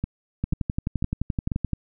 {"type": "two click trains", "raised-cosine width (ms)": 5, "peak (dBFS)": [-13, -12], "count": [4, 16], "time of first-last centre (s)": [[0.04, 1.518], [0.44, 1.733]], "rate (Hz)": [2.03, 11.6], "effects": []}